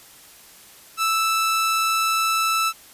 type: tone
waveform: sawtooth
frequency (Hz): 1318.5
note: E6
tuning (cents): 0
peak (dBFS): -15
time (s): 0.97-2.73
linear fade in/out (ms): 50
effects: white hiss -47 dBFS RMS until 2.93 s + resampled to 32000 Hz